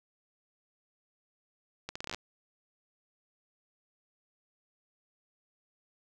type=accelerating click train; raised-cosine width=0.2 ms; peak=-20 dBFS; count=10; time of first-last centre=1.89-2.146 s; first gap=65 ms; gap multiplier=0.77; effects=none